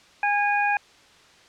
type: harmonic tone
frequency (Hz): 820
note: G#5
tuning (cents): -22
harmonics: 1 / 2 / 3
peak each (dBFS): -22 / -25 / -26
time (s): 0.23-0.77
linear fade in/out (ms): 2
effects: white hiss -53 dBFS RMS until 1.48 s + low-pass 5000 Hz 12 dB/octave